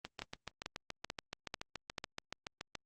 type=two click trains; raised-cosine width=0.2 ms; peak=-23 / -21 dBFS; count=20 / 5; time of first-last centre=0.05-2.753 / 0.22-1.982 s; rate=7.03 / 2.27 Hz; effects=Opus 24 kbps